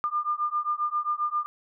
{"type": "beating tone pair", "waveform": "sine", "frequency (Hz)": [1200, 1207.5], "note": ["D6", "D6"], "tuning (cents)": [37, 48], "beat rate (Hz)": 7.5, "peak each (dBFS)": -28, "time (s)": [0.04, 1.46], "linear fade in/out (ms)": 0, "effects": []}